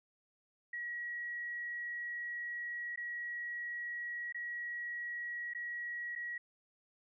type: tone with dropouts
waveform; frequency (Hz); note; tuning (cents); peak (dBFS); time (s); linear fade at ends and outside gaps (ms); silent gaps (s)
sine; 1913; A#6; +44; -38; 0.73-6.38; 5; 2.96-2.974 / 4.325-4.345 / 5.536-5.548 / 6.153-6.159
effects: none

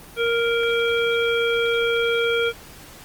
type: harmonic tone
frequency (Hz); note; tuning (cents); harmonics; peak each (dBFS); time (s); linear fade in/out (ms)
466.2; A#4; 0; 1 / 3 / 5 / 7; -20 / -25 / -27 / -28; 0.16-2.53; 50
effects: pink hiss -43 dBFS RMS until 3.04 s + Opus 24 kbps

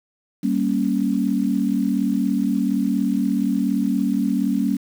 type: chord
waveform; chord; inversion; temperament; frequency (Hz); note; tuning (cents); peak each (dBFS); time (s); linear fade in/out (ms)
sine; G diminished; none; equal; 196 / 233.1 / 277.2; G3 / Bb3 / Db4; 0 / 0 / 0; -22; 0.43-4.77; 10
effects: 7-bit

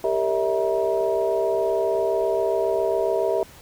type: tone cluster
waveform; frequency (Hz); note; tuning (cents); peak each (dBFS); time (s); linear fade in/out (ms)
sine; 394.5 / 461.8 / 581 / 648 / 952; G4 / A#4 / D5 / E5 / A#5; +11 / -16 / -19 / -30 / +36; -24 / -26 / -31 / -23 / -32; 0.04-3.43; 2
effects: pink hiss -47 dBFS RMS until 3.61 s

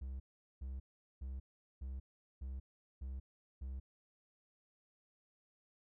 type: tone bursts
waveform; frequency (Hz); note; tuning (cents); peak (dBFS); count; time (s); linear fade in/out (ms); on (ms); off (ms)
triangle; 65.8; C2; +10; -39; 7; 0.01-3.8; 10; 190; 410
effects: none

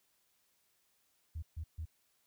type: tone bursts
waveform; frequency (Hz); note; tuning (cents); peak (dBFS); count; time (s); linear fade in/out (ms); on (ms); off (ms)
sine; 79.9; D#2; +47; -37; 3; 1.35-1.855; 10; 75; 140
effects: tanh soft clip ceiling -33 dBFS + white hiss -75 dBFS RMS until 2.26 s

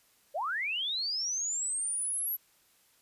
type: linear sweep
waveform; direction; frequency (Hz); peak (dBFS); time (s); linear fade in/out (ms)
sine; up; 514 to 11840; -30; 0.34-2.37; 20
effects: white hiss -66 dBFS RMS until 3.01 s + resampled to 32000 Hz

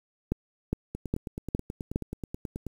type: two click trains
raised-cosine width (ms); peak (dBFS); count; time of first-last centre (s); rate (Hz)
3; -13 / -21; 5 / 17; 0.32-1.959 / 0.95-2.667; 2.44 / 9.32
effects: 8-bit

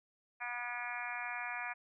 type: harmonic tone with a mistuned harmonic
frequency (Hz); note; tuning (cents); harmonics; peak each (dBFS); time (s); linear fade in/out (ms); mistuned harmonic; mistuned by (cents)
242.6; B3; -31; 3 / 4 / 5 / 6 / 7 / 8 / 9 / 10; -46 / -46 / -48 / -47 / -44 / -49 / -46 / -45; 0.4-1.74; 20; 10; -23
effects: none

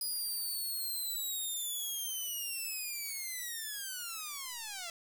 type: linear sweep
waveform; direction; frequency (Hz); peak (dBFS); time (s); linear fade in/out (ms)
5% pulse; down; 4955 to 659; -28; 0.01-4.9; 2
effects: 9-bit

